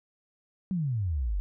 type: exponential sweep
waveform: sine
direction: down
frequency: 196 to 44.33 Hz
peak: -26 dBFS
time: 0.71-1.4 s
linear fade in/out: 0 ms
effects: none

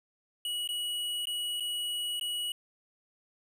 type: tone with dropouts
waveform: square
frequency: 2920 Hz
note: F#7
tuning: 24 cents flat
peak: -32 dBFS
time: 0.45-2.52 s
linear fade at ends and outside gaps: 2 ms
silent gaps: 0.675-0.689 / 1.255-1.27 / 1.599-1.605 / 2.197-2.211 s
effects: none

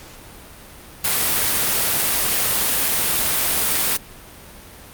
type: noise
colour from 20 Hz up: white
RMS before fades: -19 dBFS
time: 1.04-3.97 s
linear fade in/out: 5 ms
effects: pink hiss -41 dBFS RMS until 4.93 s + Opus 48 kbps

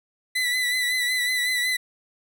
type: tone with vibrato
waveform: 30% pulse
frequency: 1990 Hz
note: B6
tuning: 13 cents sharp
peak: -19 dBFS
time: 0.35-1.77 s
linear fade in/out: 10 ms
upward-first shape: sine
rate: 5.4 Hz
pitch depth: 36 cents each way
effects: none

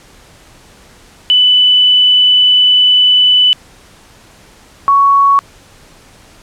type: tone pair in turn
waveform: sine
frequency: 2990 / 1115.1 Hz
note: F#7 / C#6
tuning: +17 / +10 cents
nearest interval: octave + perfect fourth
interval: 1707 cents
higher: first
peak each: -5 dBFS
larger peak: neither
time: 1.3-3.53 / 4.88-5.39 s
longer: first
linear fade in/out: 0 ms
effects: pink hiss -42 dBFS RMS until 6.42 s + low-pass 10000 Hz 12 dB/octave

